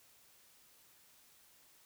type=silence; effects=white hiss -65 dBFS RMS until 1.85 s